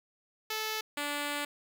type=tone pair in turn; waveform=5% pulse; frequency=435.4 / 290.6 Hz; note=A4 / D4; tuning=-18 / -18 cents; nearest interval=perfect fifth; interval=700 cents; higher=first; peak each=-21 dBFS; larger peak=neither; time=0.5-0.81 / 0.97-1.45 s; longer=second; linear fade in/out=5 ms; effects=none